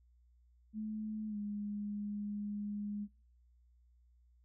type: tone with pitch glide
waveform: sine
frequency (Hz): 215.4 to 206.3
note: A3 to G#3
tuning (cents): -37 to -11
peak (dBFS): -37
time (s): 0.73-3.08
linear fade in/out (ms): 50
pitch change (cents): -74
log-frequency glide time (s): 1.28-1.37
effects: noise-tail reverb RT60 0.4 s tail -24 dB re dry + added 60 Hz sine -64 dBFS peak until 4.44 s